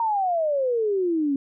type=exponential sweep; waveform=sine; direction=down; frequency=939 to 270 Hz; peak=-20 dBFS; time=0-1.36 s; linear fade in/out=2 ms; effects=none